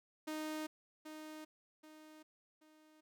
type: tone with echo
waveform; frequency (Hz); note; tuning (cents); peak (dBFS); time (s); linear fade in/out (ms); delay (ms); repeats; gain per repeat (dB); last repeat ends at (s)
sawtooth; 309.6; D#4; -9; -36; 0.27-0.67; 10; 780; 3; -8; 3.01
effects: none